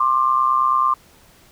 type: tone pair together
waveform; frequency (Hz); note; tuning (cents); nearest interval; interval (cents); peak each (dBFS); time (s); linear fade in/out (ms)
sine; 1057 / 1186; C6 / D6; +17 / +17; major second; 200; -17; 0-0.94; 5
effects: pink hiss -51 dBFS RMS until 1.51 s